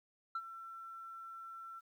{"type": "tone with ADSR envelope", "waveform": "sine", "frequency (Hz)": 1345, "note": "E6", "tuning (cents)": 34, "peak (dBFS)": -32, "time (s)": [0.35, 1.81], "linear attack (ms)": 5, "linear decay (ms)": 51, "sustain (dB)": -14, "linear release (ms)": 28, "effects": ["tanh soft clip ceiling -34 dBFS", "12-bit"]}